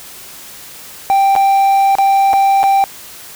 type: tone with dropouts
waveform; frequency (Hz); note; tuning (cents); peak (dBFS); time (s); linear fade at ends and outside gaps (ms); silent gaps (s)
triangle; 785; G5; +2; -6; 1.1-2.84; 0; 1.353-1.362 / 1.953-1.985 / 2.332-2.337 / 2.631-2.638
effects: white hiss -34 dBFS RMS until 3.35 s